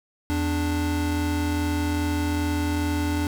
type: tone pair together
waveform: square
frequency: 83.74 / 293.7 Hz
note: E2 / D4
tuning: +28 / 0 cents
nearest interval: octave + minor seventh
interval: 2172 cents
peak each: -26 dBFS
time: 0.3-3.27 s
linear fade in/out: 0 ms
effects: none